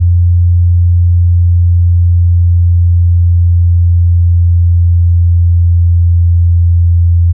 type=tone with pitch glide; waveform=sine; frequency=87.31 to 85.61 Hz; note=F2 to F2; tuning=0 to -34 cents; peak=-4 dBFS; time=0-7.33 s; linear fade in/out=20 ms; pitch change=-34 cents; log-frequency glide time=0.61-7.13 s; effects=none